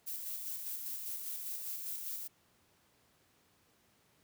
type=noise with tremolo; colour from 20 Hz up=violet; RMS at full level=-40 dBFS; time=0.06-2.28 s; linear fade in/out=20 ms; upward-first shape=square; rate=5 Hz; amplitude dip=30%; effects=pink hiss -70 dBFS RMS until 4.23 s + high-pass 80 Hz 12 dB/octave